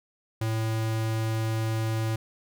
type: tone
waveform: square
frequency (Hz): 111.3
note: A2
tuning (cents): +20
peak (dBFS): -26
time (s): 0.41-2.16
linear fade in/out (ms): 5
effects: none